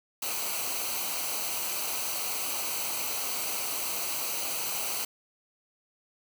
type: noise with comb filter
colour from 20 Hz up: white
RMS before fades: -32 dBFS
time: 0.22-5.05 s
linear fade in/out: 5 ms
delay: 0.57 ms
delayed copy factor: -0.65
effects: none